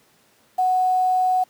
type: tone with quantisation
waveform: sine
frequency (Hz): 740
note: F#5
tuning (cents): 0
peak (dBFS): -16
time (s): 0.58-1.44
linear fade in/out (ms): 10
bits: 7
effects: pink hiss -58 dBFS RMS until 1.49 s + high-pass 150 Hz 12 dB/octave